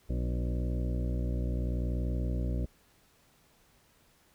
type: harmonic tone with a mistuned harmonic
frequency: 60.7 Hz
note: B1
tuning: 29 cents flat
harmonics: 1 / 2 / 3 / 4 / 5 / 6 / 8 / 9 / 10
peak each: -30 / -36 / -40 / -42 / -44 / -46 / -48 / -49 / -50 dBFS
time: 0.09-2.66 s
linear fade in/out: 10 ms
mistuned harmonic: 4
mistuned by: +57 cents
effects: pink hiss -65 dBFS RMS until 4.34 s